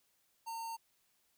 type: tone with notch filter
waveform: square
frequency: 912 Hz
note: A#5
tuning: 38 cents flat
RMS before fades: -42 dBFS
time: 0.46-0.77 s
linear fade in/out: 20 ms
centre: 2300 Hz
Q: 1.2
effects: white hiss -75 dBFS RMS until 1.37 s